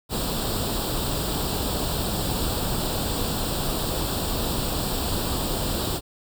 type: noise with comb filter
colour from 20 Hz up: pink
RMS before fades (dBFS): -26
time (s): 0.09-6.01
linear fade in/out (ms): 50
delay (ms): 0.24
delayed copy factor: +0.75
effects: none